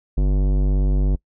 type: tone with tanh clipping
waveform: sine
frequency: 48.58 Hz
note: G1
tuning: 15 cents flat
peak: -17 dBFS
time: 0.17-1.16 s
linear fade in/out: 10 ms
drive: 17 dB
effects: noise-tail reverb RT60 0.1 s tail -24 dB re dry